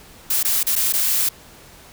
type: noise with dropouts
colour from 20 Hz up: blue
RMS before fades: -19 dBFS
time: 0.3-1.29 s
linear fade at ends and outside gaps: 5 ms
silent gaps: 0.43-0.447 / 0.632-0.667 / 0.755-0.761 / 0.925-0.935 s
effects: pink hiss -45 dBFS RMS until 1.92 s